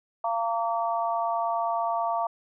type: harmonic tone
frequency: 229.4 Hz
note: A#3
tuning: 28 cents flat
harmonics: 3 / 4 / 5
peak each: -27 / -29 / -31 dBFS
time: 0.24-2.27 s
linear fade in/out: 5 ms
effects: none